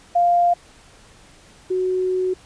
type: tone pair in turn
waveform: sine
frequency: 698.5 / 370 Hz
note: F5 / F#4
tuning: 0 / 0 cents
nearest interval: major seventh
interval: 1100 cents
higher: first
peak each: -13 / -18 dBFS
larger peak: first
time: 0.15-0.54 / 1.7-2.34 s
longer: second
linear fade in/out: 10 ms
effects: pink hiss -49 dBFS RMS until 2.45 s + resampled to 22050 Hz